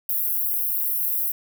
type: high-pass noise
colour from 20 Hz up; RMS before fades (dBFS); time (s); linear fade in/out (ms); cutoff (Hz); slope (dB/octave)
pink; -24; 0.09-1.32; 5; 12000; 48
effects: none